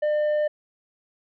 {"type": "tone with tanh clipping", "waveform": "sine", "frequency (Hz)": 601, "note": "D5", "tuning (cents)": 40, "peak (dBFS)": -21, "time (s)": [0.02, 0.48], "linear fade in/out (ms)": 10, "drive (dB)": 5, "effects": []}